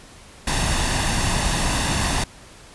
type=noise with comb filter; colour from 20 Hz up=pink; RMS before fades=-21 dBFS; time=0.47-2.24 s; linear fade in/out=5 ms; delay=1.1 ms; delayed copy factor=+0.5; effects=pink hiss -45 dBFS RMS until 2.74 s + resampled to 24000 Hz